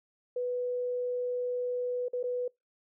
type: tone with dropouts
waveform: sine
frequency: 493.9 Hz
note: B4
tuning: in tune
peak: -29 dBFS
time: 0.36-2.48 s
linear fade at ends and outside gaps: 5 ms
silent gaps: 2.084-2.132 / 2.23-2.238 s
effects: noise-tail reverb RT60 0.2 s tail -26 dB re dry